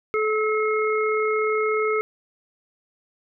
harmonic tone, 431.6 Hz, A4, 33 cents flat, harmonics 1 / 3 / 5, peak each -21 / -26 / -28 dBFS, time 0.14-2.01 s, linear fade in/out 0 ms, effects none

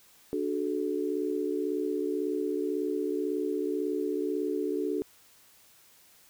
sine chord, D major, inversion none, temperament equal with one note detuned, 293.7 / 370 / 431.9 Hz, D4 / F#4 / A4, 0 / 0 / -32 cents, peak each -32 dBFS, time 0.33-5.02 s, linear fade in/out 0 ms, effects white hiss -59 dBFS RMS until 6.29 s

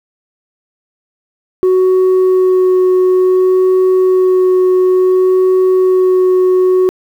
sine tone with vibrato, 370.6 Hz, F#4, 3 cents sharp, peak -4 dBFS, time 1.63-6.89 s, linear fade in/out 0 ms, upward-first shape sine, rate 0.57 Hz, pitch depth 9 cents each way, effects tanh soft clip ceiling -6 dBFS + 7-bit

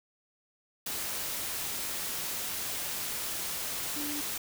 sine tone in noise, 293.7 Hz, D4, in tune, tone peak -37 dBFS, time 3.96-4.21 s, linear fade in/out 5 ms, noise white, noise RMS -35 dBFS, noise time 0.86-4.38 s, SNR -5 dB, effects none

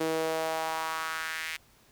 sawtooth tone with high-pass filter sweep, 160.4 Hz, E3, 47 cents flat, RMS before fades -32 dBFS, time 0-1.57 s, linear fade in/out 10 ms, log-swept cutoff 380 to 2200 Hz, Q 2.6, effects pink hiss -61 dBFS RMS until 1.91 s

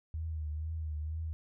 sine tone with vibrato, 78.2 Hz, D#2, 9 cents sharp, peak -34 dBFS, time 0.14-1.33 s, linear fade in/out 0 ms, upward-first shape triangle, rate 2.1 Hz, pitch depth 68 cents each way, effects none

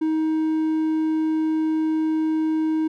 triangle tone, 315.2 Hz, D#4, 23 cents sharp, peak -17 dBFS, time 0.01-2.88 s, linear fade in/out 10 ms, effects none

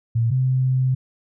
sine tone pair in turn, 115.5 / 129.64 Hz, A#2 / C3, -16 / -16 cents, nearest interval major second, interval 200 cents, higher second, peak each -16 dBFS, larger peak neither, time 0.15-0.31 / 0.31-0.95 s, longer second, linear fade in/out 10 ms, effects none

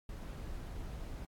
brown noise, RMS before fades -43 dBFS, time 0.09-1.25 s, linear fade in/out 2 ms, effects AAC 64 kbps

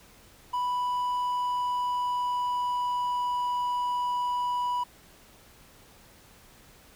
triangle tone with pitch glide, 987.8 to 982.1 Hz, B5 to B5, 0 to -10 cents, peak -24 dBFS, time 0.53-4.84 s, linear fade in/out 10 ms, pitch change -10 cents, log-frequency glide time 1.13-3.46 s, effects pink hiss -55 dBFS RMS until 6.95 s

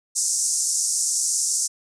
pink band-pass noise, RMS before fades -23 dBFS, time 0.15-1.68 s, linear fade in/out 20 ms, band 5700 to 9400 Hz, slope 48 dB/octave, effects none

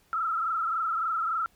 sine tone with frequency modulation, 1318.5 Hz, E6, in tune, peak -25 dBFS, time 0.13-1.46 s, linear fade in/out 0 ms, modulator 23.5 Hz, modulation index 2.5, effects pink hiss -64 dBFS RMS until 1.55 s + MP3 96 kbps

